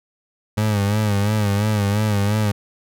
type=tone with vibrato; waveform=30% pulse; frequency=103.83 Hz; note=G#2; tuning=in tune; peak=-14 dBFS; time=0.57-2.52 s; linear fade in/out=10 ms; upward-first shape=sine; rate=2.9 Hz; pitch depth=72 cents each way; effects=none